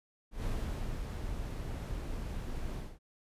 brown noise with ADSR envelope, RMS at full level -34 dBFS, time 0.31-2.99 s, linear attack 140 ms, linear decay 550 ms, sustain -4 dB, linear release 220 ms, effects resampled to 32000 Hz

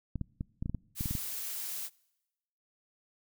clicks, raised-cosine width 5 ms, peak -22 dBFS, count 11, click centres 0.157 / 0.213 / 0.409 / 0.625 / 0.659 / 0.696 / 0.747 / 1.009 / 1.058 / 1.11 / 1.152 s
blue noise, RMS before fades -38 dBFS, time 0.95-1.9 s, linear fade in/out 50 ms
effects noise-tail reverb RT60 1.0 s tail -25 dB re dry

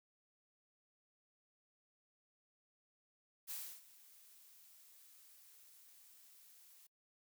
blue noise with ADSR envelope, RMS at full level -44 dBFS, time 3.47-6.87 s, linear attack 37 ms, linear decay 300 ms, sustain -19 dB, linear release 7 ms, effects noise-tail reverb RT60 0.1 s tail -25 dB re dry

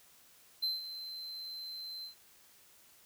triangle tone with ADSR envelope, 4091 Hz, C8, 40 cents flat, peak -28 dBFS, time 0.62-2.15 s, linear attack 15 ms, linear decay 170 ms, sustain -12 dB, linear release 110 ms, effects white hiss -62 dBFS RMS until 3.05 s

